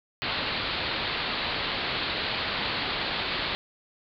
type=low-pass noise; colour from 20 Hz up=white; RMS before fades=-30 dBFS; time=0.22-3.55 s; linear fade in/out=0 ms; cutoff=4500 Hz; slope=96 dB/octave; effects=none